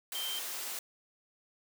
sine tone in noise, 3136 Hz, G7, in tune, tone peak -36 dBFS, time 0.15-0.39 s, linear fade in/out 2 ms, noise white, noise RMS -39 dBFS, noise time 0.12-0.79 s, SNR 0 dB, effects high-pass 400 Hz 12 dB/octave

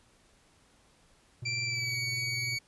triangle tone with tremolo, 121 Hz, B2, 35 cents flat, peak -33 dBFS, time 1.42-2.57 s, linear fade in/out 5 ms, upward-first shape sine, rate 20 Hz, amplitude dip 70%
25% pulse tone with pitch glide, 2349 to 2251 Hz, D7 to C#7, 0 to +26 cents, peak -27 dBFS, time 1.45-2.59 s, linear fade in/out 10 ms, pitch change -74 cents, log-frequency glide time 1.65-1.97 s
effects pink hiss -64 dBFS RMS until 2.67 s + resampled to 24000 Hz

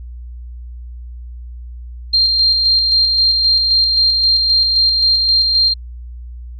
sine tone with tremolo, 4186 Hz, C8, in tune, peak -9 dBFS, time 2.13-5.74 s, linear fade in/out 10 ms, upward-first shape square, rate 3.8 Hz, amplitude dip 30%, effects added 60 Hz sine -28 dBFS peak until 6.59 s

